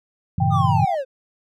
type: chord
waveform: sine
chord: G diminished seventh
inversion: none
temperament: equal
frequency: 98 / 116.54 / 138.59 / 164.81 Hz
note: G2 / Bb2 / Db3 / Fb3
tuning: 0 / 0 / 0 / 0 cents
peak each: -22 dBFS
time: 0.38-0.85 s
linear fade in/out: 5 ms
type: tone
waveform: sine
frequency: 788 Hz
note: G5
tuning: 9 cents sharp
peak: -22 dBFS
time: 0.4-0.95 s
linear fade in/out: 5 ms
type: linear sweep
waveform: triangle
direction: down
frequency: 1251 to 503 Hz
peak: -19 dBFS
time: 0.5-1.05 s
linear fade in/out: 50 ms
effects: none